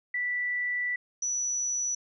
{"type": "tone pair in turn", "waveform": "sine", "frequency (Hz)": [1968, 5916], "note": ["B6", "F#8"], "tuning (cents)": [-7, -1], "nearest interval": "octave + perfect fifth", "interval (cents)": 1906, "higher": "second", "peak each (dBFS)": -27, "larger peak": "neither", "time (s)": [[0.14, 0.96], [1.22, 1.95]], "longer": "first", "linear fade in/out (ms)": 5, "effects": []}